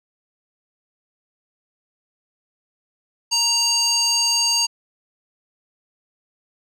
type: tone with band-pass filter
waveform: square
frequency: 932.3 Hz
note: A#5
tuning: in tune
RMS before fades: -19 dBFS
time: 3.31-4.67 s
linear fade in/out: 20 ms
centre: 5500 Hz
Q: 7.4
effects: none